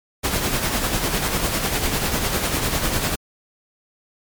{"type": "noise with tremolo", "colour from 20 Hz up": "pink", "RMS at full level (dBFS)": -20, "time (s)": [0.23, 3.16], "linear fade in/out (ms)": 20, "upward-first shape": "sine", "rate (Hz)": 10, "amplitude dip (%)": 45, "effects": ["MP3 96 kbps"]}